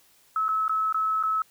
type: tone with dropouts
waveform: sine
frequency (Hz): 1296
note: E6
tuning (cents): -30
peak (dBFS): -22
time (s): 0.36-1.42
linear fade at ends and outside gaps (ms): 2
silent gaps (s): 0.483-0.489 / 0.681-0.694 / 0.926-0.944 / 1.228-1.235
effects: white hiss -60 dBFS RMS until 1.5 s